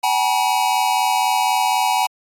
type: tone cluster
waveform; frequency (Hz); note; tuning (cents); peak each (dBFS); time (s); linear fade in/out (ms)
square; 762 / 846 / 962; G5 / G#5 / B5; -49 / +32 / -46; -21; 0.03-2.07; 10
effects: AAC 64 kbps